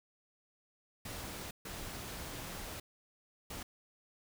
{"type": "noise bursts at uneven times", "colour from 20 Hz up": "pink", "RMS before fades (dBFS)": -44, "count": 3, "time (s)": [[1.05, 1.51], [1.65, 2.8], [3.5, 3.63]], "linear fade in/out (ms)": 5, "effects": []}